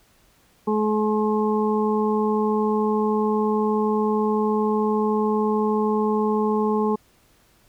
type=harmonic tone; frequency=213.5 Hz; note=G#3; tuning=48 cents sharp; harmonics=1 / 2 / 4 / 5; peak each=-22 / -22 / -28 / -29 dBFS; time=0.67-6.96 s; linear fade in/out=10 ms; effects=pink hiss -59 dBFS RMS until 7.68 s